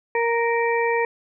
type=harmonic tone; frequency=466.2 Hz; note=A#4; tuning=in tune; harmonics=1 / 2 / 4 / 5; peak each=-21 / -24 / -27 / -28 dBFS; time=0.15-1.05 s; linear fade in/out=2 ms; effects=none